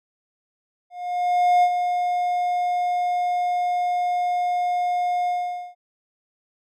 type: tone with ADSR envelope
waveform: triangle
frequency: 714 Hz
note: F5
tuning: 38 cents sharp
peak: -11 dBFS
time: 0.9-5.75 s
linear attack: 730 ms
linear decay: 60 ms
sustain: -7 dB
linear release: 470 ms
effects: none